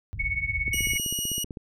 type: low-pass noise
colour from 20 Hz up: white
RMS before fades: -34 dBFS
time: 0.13-0.96 s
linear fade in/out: 0 ms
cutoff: 100 Hz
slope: 24 dB/octave
type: tone with tremolo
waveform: sine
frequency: 2217 Hz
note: C#7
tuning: in tune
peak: -22 dBFS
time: 0.19-0.98 s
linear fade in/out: 10 ms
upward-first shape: triangle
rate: 17 Hz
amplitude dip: 90%
type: click train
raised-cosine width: 3 ms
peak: -23 dBFS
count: 15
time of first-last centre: 0.68-1.572 s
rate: 15.7 Hz
type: tone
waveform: 15% pulse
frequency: 2900 Hz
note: F#7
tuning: 35 cents flat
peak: -20 dBFS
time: 0.73-1.44 s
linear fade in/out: 5 ms
effects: none